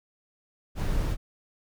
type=noise; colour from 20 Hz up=brown; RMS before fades=-26 dBFS; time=0.75-1.17 s; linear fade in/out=50 ms; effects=none